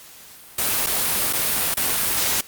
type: noise with dropouts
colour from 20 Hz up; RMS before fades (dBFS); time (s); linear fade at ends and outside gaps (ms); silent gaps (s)
white; -21; 0.58-2.41; 5; 0.864-0.868 / 1.328-1.333 / 1.742-1.769
effects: white hiss -44 dBFS RMS until 2.47 s + Opus 48 kbps